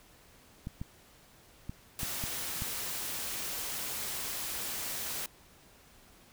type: clicks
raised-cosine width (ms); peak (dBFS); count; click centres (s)
5; -25; 6; 0.671 / 0.815 / 1.695 / 2.032 / 2.239 / 2.621
type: noise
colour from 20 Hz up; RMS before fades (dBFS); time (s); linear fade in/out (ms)
white; -37; 1.99-5.26; 2
effects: pink hiss -59 dBFS RMS until 6.32 s